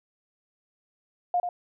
sine tone with echo, 710 Hz, F5, 28 cents sharp, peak -21 dBFS, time 1.34-1.4 s, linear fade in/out 2 ms, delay 90 ms, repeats 1, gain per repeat -6 dB, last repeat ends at 1.49 s, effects none

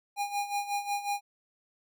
square tone with tremolo, 813 Hz, G#5, 37 cents flat, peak -28 dBFS, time 0.16-1.21 s, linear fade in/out 50 ms, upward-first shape sine, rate 5.5 Hz, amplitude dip 75%, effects none

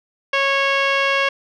15% pulse tone with low-pass filter, 550 Hz, C#5, 14 cents flat, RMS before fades -18 dBFS, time 0.33-1.29 s, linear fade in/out 5 ms, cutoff 3300 Hz, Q 4.7, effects none

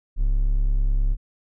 triangle tone, 34.65 Hz, C#1, in tune, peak -15 dBFS, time 0.16-1.17 s, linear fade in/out 50 ms, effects none

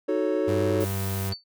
triangle chord, D# half-diminished seventh, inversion none, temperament equal, 311.1 / 370 / 440 / 554.4 Hz, D#4 / F#4 / A4 / C#5, 0 / 0 / 0 / 0 cents, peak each -26 dBFS, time 0.08-0.85 s, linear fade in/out 10 ms
35% pulse tone with pitch glide, 98 to 96.87 Hz, G2 to G2, 0 to -20 cents, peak -25 dBFS, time 0.47-1.34 s, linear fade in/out 20 ms, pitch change -20 cents, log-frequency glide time 0.78-0.95 s
blue noise, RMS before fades -37 dBFS, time 0.8-1.3 s, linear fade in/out 10 ms
sine tone with exponential decay, 4500 Hz, C#8, 25 cents sharp, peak -26 dBFS, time 1.32-1.44 s, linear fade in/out 5 ms, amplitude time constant 24 ms
effects none

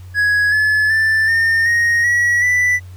triangle tone with pitch steps, 1670 / 1717.9 / 1767.3 / 1818 / 1870.2 / 1923.9 / 1979.1 Hz, G#6 / A6 / A6 / A#6 / A#6 / B6 / B6, +9 / -42 / +7 / -44 / +5 / -46 / +3 cents, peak -10 dBFS, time 0.14-2.8 s, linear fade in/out 50 ms, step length 380 ms, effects added 91 Hz sine -32 dBFS peak until 2.96 s + pink hiss -50 dBFS RMS until 2.96 s

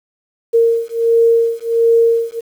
sine beating tone pair, 460.5 / 461.9 Hz, A#4 / A#4, -21 / -16 cents, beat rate 1.4 Hz, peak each -13 dBFS, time 0.53-2.41 s, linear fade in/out 20 ms, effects 7-bit

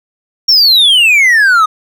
triangle exponential sweep, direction down, 5600 to 1230 Hz, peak -3 dBFS, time 0.48-1.66 s, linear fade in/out 10 ms, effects none

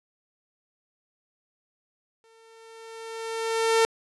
sawtooth tone with exponential growth, 451.6 Hz, A4, 45 cents sharp, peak -13 dBFS, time 2.24-3.85 s, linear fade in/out 0 ms, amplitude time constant 350 ms, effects resampled to 24000 Hz

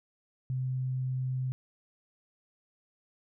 sine tone, 129.2 Hz, C3, 21 cents flat, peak -29 dBFS, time 0.5-1.52 s, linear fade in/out 0 ms, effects none

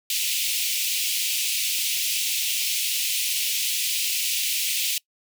pink high-pass noise, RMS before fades -25 dBFS, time 0.1-4.98 s, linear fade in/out 2 ms, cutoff 2400 Hz, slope 48 dB/octave, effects noise-tail reverb RT60 0.1 s tail -23 dB re dry

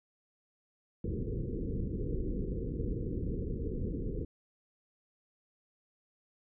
pink low-pass noise, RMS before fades -35 dBFS, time 1.04-4.25 s, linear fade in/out 5 ms, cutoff 490 Hz, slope 96 dB/octave, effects none

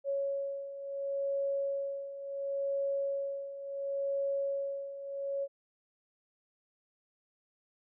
sine beating tone pair, 554.4 / 555.11 Hz, C#5 / C#5, 0 / +2 cents, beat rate 0.71 Hz, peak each -38 / -33 dBFS, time 0.04-5.48 s, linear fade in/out 50 ms, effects none

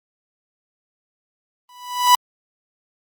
45% pulse tone with exponential growth, 987.8 Hz, B5, in tune, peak -7 dBFS, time 1.69-2.15 s, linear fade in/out 2 ms, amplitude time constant 100 ms, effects Opus 24 kbps

